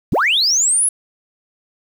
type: linear sweep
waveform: sine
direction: up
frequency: 51 to 10790 Hz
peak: -11 dBFS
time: 0.12-0.89 s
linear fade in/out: 5 ms
effects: tanh soft clip ceiling -9 dBFS + 7-bit